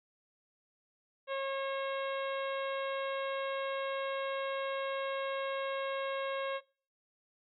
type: harmonic tone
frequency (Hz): 543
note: C#5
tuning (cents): -36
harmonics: 1 / 2 / 3 / 4 / 5 / 6 / 7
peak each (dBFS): -34 / -40 / -44 / -46 / -48 / -50 / -51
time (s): 1.27-6.61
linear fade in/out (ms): 50
effects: noise-tail reverb RT60 0.4 s tail -22 dB re dry